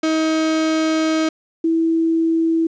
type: tone pair in turn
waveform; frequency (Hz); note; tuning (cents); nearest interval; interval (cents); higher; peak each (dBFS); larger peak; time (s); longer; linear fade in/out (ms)
35% pulse / sine; 317.1 / 327.3; D#4 / E4; +33 / -12; minor second; 55; second; -14; neither; 0.03-1.29 / 1.64-2.67; first; 5
effects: resampled to 16000 Hz + 9-bit